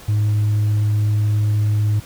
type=tone; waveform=sine; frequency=105.4 Hz; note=G#2; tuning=26 cents sharp; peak=-12 dBFS; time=0.08-2 s; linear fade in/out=10 ms; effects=tanh soft clip ceiling -13 dBFS + pink hiss -41 dBFS RMS until 2.05 s